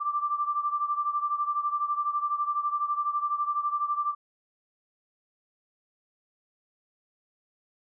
sine beating tone pair, 1174.7 / 1186.7 Hz, D6 / D6, 0 / +18 cents, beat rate 12 Hz, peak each -27 / -31 dBFS, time 0-4.15 s, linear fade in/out 20 ms, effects none

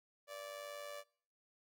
sawtooth tone with amplitude modulation, 582 Hz, D5, 16 cents flat, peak -39 dBFS, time 0.27-1.04 s, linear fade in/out 50 ms, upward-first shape sine, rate 101 Hz, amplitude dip 60%, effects noise-tail reverb RT60 0.6 s tail -24 dB re dry

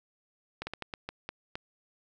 slowing click train, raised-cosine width 0.3 ms, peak -20 dBFS, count 8, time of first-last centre 0.62-1.555 s, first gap 50 ms, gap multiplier 1.32, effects none

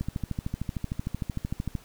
click train, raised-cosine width 5 ms, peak -17 dBFS, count 24, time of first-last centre 0.01-1.752 s, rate 13.2 Hz, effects pink hiss -54 dBFS RMS until 1.84 s

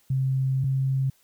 sine tone pair in turn, 132.7 / 133.78 Hz, C3 / C3, +25 / +39 cents, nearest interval unison, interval 14 cents, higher second, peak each -21 / -21 dBFS, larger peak neither, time 0.1-0.64 / 0.64-1.1 s, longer first, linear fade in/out 5 ms, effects white hiss -63 dBFS RMS until 1.23 s

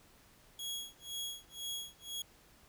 sawtooth tone with tremolo, 3322 Hz, G#7, in tune, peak -34 dBFS, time 0.59-2.22 s, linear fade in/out 2 ms, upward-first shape sine, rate 2 Hz, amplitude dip 100%, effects pink hiss -63 dBFS RMS until 2.68 s

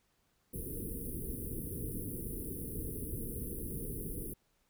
pink band-stop noise, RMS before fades -40 dBFS, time 0.53-4.34 s, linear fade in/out 10 ms, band 480 to 9500 Hz, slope 96 dB/octave, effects pink hiss -75 dBFS RMS until 4.69 s

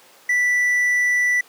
triangle tone, 1970 Hz, B6, 5 cents flat, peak -14 dBFS, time 0.29-1.41 s, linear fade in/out 5 ms, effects pink hiss -49 dBFS RMS until 1.48 s + high-pass 400 Hz 12 dB/octave

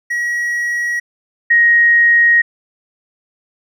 triangle / sine tone pair in turn, 1911 / 1879.3 Hz, A#6 / A#6, +43 / +14 cents, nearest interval unison, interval 29 cents, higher first, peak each -14 / -7 dBFS, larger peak second, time 0.1-1 / 1.5-2.42 s, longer second, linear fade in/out 10 ms, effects none

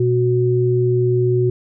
sine tone pair together, 122.18 / 367.6 Hz, B2 / F#4, -18 / -11 cents, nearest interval octave + perfect fifth, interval 1907 cents, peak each -16 dBFS, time 0-1.5 s, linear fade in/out 5 ms, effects none

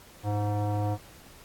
square tone with low-pass filter, 103.83 Hz, G#2, in tune, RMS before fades -28 dBFS, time 0.23-0.98 s, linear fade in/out 50 ms, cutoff 780 Hz, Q 2.9, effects pink hiss -52 dBFS RMS until 1.44 s + AAC 64 kbps

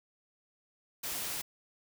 white noise, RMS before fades -37 dBFS, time 1.03-1.42 s, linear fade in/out 10 ms, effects none

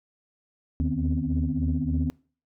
sine tone cluster, 76.2 / 79.6 / 153.2 / 248.5 / 264.1 Hz, D#2 / D#2 / D#3 / B3 / C4, -36 / +40 / -27 / +11 / +16 cents, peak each -29 dBFS, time 0.8-2.1 s, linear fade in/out 0 ms, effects noise-tail reverb RT60 0.4 s tail -24 dB re dry + tanh soft clip ceiling -14 dBFS

